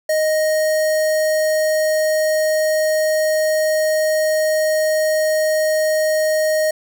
square tone with notch filter, 622.3 Hz, D#5, in tune, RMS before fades -17 dBFS, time 0.09-6.71 s, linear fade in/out 5 ms, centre 3000 Hz, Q 1.7, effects none

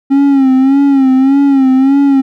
triangle tone with vibrato, 270.5 Hz, C#4, 42 cents flat, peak -3 dBFS, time 0.1-2.22 s, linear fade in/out 20 ms, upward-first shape sine, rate 1.7 Hz, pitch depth 68 cents each way, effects none

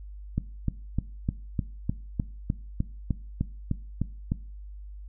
click train, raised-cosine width 5 ms, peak -13 dBFS, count 14, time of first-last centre 0.38-4.319 s, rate 3.3 Hz, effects noise-tail reverb RT60 0.4 s tail -19 dB re dry + added 50 Hz sine -39 dBFS peak until 5.08 s

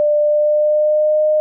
sine tone with pitch glide, 595 to 612.4 Hz, D5 to D#5, +22 to -28 cents, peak -11 dBFS, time 0-1.4 s, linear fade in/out 0 ms, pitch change +50 cents, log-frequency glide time 0.2-1.23 s, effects none

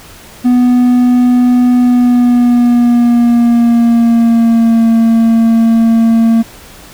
triangle tone with pitch glide, 246.9 to 227.7 Hz, B3 to A#3, 0 to -40 cents, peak -3 dBFS, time 0.44-6.43 s, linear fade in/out 20 ms, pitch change -140 cents, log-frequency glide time 1.76-4.87 s, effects pink hiss -35 dBFS RMS until 6.93 s

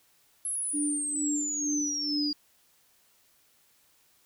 sine exponential sweep, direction down, 11060 to 4776 Hz, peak -29 dBFS, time 0.45-2.33 s, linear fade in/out 2 ms
sine tone with tremolo, 293.7 Hz, D4, in tune, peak -27 dBFS, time 0.73-2.33 s, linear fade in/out 20 ms, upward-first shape sine, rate 2.2 Hz, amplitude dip 80%
effects white hiss -65 dBFS RMS until 4.25 s

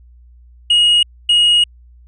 triangle tone bursts at uneven times, 2882 Hz, F#7, 46 cents flat, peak -7 dBFS, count 2, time 0.7-1.03 / 1.29-1.64 s, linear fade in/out 5 ms, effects added 60 Hz sine -41 dBFS peak until 2.07 s + resampled to 22050 Hz

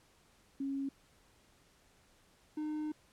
sine / triangle tone pair in turn, 274.2 / 305.2 Hz, C#4 / D#4, -19 / -33 cents, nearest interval major second, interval 186 cents, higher second, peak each -34 / -33 dBFS, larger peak second, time 0.6-0.89 / 2.57-2.92 s, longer second, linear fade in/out 5 ms, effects pink hiss -67 dBFS RMS until 3.12 s + low-pass 11000 Hz 12 dB/octave

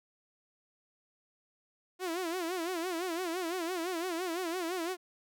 sawtooth tone with vibrato, 349.2 Hz, F4, in tune, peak -29 dBFS, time 1.99-4.97 s, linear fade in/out 50 ms, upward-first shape sine, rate 5.9 Hz, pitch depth 130 cents each way, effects none

